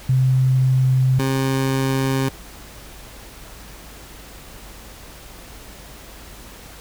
sine / 20% pulse tone pair in turn, 130 / 133.81 Hz, C3 / C3, -11 / +39 cents, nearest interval minor second, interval 50 cents, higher second, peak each -13 dBFS, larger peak neither, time 0.09-1.19 / 1.19-2.29 s, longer neither, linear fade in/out 5 ms, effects added 50 Hz sine -43 dBFS peak until 6.8 s + pink hiss -41 dBFS RMS until 6.8 s

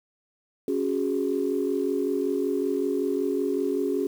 sine chord, C# suspended fourth, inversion none, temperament equal, 277.2 / 370 / 415.3 Hz, C#4 / F#4 / G#4, 0 / 0 / 0 cents, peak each -27 dBFS, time 0.68-4.07 s, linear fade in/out 2 ms, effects tanh soft clip ceiling -14 dBFS + 8-bit

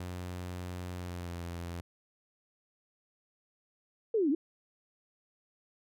sawtooth tone with pitch glide, 90 to 86.13 Hz, F#2 to F2, -47 to -23 cents, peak -34 dBFS, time 0-1.81 s, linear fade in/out 5 ms, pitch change -76 cents, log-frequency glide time 0.97-1.38 s
sine linear two-way sweep, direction down then up, 472 to 261.6 to 347.6 Hz, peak -25 dBFS, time 4.14-4.35 s, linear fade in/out 5 ms, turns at 4.3 s
effects none

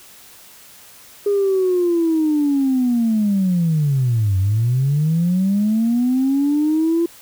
sine linear two-way sweep, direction down then up, 410.8 to 92.5 to 341.5 Hz, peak -13 dBFS, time 1.26-7.06 s, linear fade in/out 5 ms, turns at 4.38 s, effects tanh soft clip ceiling -10 dBFS + white hiss -44 dBFS RMS until 7.21 s

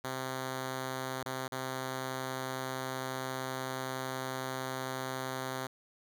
5% pulse tone with dropouts, 130.81 Hz, C3, in tune, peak -24 dBFS, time 0.04-5.67 s, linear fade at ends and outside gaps 5 ms, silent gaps 1.231-1.259 / 1.48-1.52 s, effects none

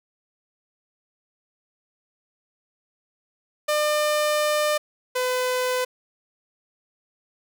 sawtooth tone pair in turn, 600 / 504.5 Hz, D5 / B4, +37 / +37 cents, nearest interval minor third, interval 300 cents, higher first, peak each -16 / -18 dBFS, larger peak first, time 3.68-4.78 / 5.15-5.85 s, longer first, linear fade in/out 10 ms, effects none

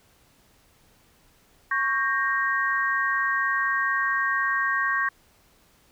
sine chord, G diminished, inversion second, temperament equal with one note detuned, 1108.7 / 1589 / 1864.7 Hz, Db6 / G6 / Bb6, 0 / +23 / 0 cents, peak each -26 dBFS, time 1.71-5.09 s, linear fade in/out 5 ms, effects pink hiss -60 dBFS RMS until 5.91 s

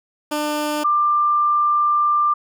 15% pulse / sine tone pair in turn, 299 / 1188.1 Hz, D4 / D6, +31 / +20 cents, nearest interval 2 octaves, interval 2389 cents, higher second, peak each -14 dBFS, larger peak neither, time 0.31-0.84 / 0.84-2.34 s, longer second, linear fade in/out 10 ms, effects none

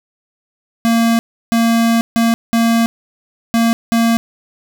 square tone bursts at uneven times, 230 Hz, A#3, 23 cents flat, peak -11 dBFS, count 6, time 0.85-1.19 / 1.52-2.01 / 2.16-2.34 / 2.53-2.86 / 3.54-3.73 / 3.92-4.17 s, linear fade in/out 0 ms, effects none

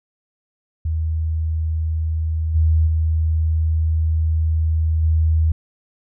sine tone with level steps, 79.7 Hz, D#2, 42 cents sharp, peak -18 / -12 / -15 / -13 dBFS, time 0.85-5.52 s, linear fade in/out 5 ms, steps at 2.54 / 2.86 / 5.02 s, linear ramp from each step 20 ms, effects none

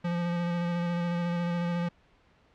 square tone with vibrato, 173 Hz, F3, 16 cents flat, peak -28 dBFS, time 0.04-1.89 s, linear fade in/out 10 ms, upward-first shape square, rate 14 Hz, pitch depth 14 cents each way, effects pink hiss -63 dBFS RMS until 2.54 s + low-pass 3000 Hz 12 dB/octave

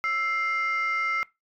sine tone pair together, 1324 / 2102 Hz, E6 / C7, +7 / +7 cents, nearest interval minor sixth, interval 800 cents, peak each -25 dBFS, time 0.04-1.23 s, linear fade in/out 0 ms, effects noise-tail reverb RT60 0.2 s tail -21 dB re dry + tanh soft clip ceiling -20 dBFS

